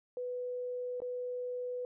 sine tone with dropouts, 495.6 Hz, B4, 6 cents sharp, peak -35 dBFS, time 0.17-1.85 s, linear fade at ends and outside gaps 1 ms, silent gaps 1.003-1.019 s, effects none

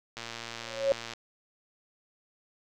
click train, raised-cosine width 0.2 ms, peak -21 dBFS, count 113, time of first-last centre 0.17-1.136 s, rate 116 Hz
sine tone with exponential growth, 550 Hz, C#5, 14 cents flat, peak -18 dBFS, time 0.6-0.92 s, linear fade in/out 0 ms, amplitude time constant 69 ms
effects none

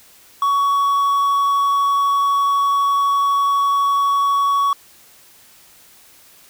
triangle tone with quantisation, 1122 Hz, C#6, 21 cents sharp, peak -12 dBFS, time 0.42-4.73 s, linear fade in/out 2 ms, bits 7, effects white hiss -48 dBFS RMS until 6.49 s

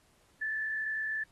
sine tone with frequency modulation, 1749 Hz, A6, 11 cents flat, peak -31 dBFS, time 0.41-1.24 s, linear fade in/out 10 ms, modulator 46.6 Hz, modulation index 0.59, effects pink hiss -67 dBFS RMS until 1.31 s + AAC 32 kbps

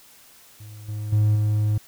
triangle tone with level steps, 106 Hz, G#2, 36 cents sharp, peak -36 / -25 / -13 / -16 dBFS, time 0.6-1.78 s, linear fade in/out 5 ms, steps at 0.88 / 1.12 / 1.35 s, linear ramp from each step 10 ms, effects tanh soft clip ceiling -9 dBFS + white hiss -51 dBFS RMS until 1.87 s

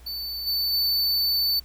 square tone with level steps, 4514 Hz, C#8, 31 cents sharp, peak -30 / -23 / -21 dBFS, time 0.06-1.6 s, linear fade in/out 10 ms, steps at 0.46 / 0.72 s, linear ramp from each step 20 ms, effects added 60 Hz sine -45 dBFS peak until 1.64 s + pink hiss -55 dBFS RMS until 1.64 s

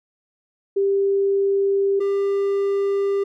sine / triangle tone pair in turn, 395 / 397.5 Hz, G4 / G4, +13 / +24 cents, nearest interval unison, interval 11 cents, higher second, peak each -16 dBFS, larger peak neither, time 0.76-2 / 2-3.24 s, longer neither, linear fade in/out 10 ms, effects none

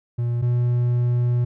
triangle tone pair in turn, 119.5 / 121.52 Hz, A#2 / B2, +43 / -28 cents, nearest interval unison, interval 29 cents, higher second, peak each -18 / -15 dBFS, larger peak second, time 0.18-0.42 / 0.42-1.45 s, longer second, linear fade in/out 10 ms, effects none

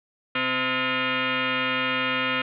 sine tone with frequency modulation, 515 Hz, C5, 28 cents flat, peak -22 dBFS, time 0.35-2.42 s, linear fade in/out 5 ms, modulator 387 Hz, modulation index 6.7, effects none

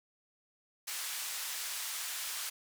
white band-pass noise, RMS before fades -39 dBFS, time 0.87-2.5 s, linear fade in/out 10 ms, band 1100 to 12000 Hz, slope 12 dB/octave, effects none

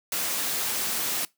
white noise, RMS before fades -28 dBFS, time 0.12-1.25 s, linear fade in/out 2 ms, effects noise-tail reverb RT60 0.2 s tail -22 dB re dry + high-pass 150 Hz 12 dB/octave

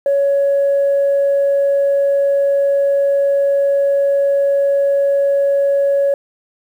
sine tone, 559 Hz, C#5, 14 cents sharp, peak -10 dBFS, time 0.06-6.14 s, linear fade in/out 2 ms, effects tanh soft clip ceiling -8 dBFS + 8-bit

